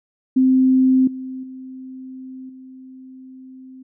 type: tone with level steps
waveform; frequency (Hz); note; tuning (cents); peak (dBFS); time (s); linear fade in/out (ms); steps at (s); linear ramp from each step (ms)
sine; 260; C4; -11; -11 / -27 / -32 / -37; 0.36-3.83; 10; 1.07 / 1.43 / 2.49; 5
effects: none